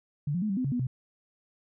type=tone with pitch steps; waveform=sine; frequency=145.6 / 177.1 / 213.5 / 193.8 / 255.1 / 138.1 / 245 / 127.9 Hz; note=D3 / F3 / G#3 / G3 / C4 / C#3 / B3 / C3; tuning=-15 / +24 / +48 / -20 / -44 / -6 / -14 / -39 cents; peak=-26 dBFS; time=0.27-0.87 s; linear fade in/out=5 ms; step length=75 ms; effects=none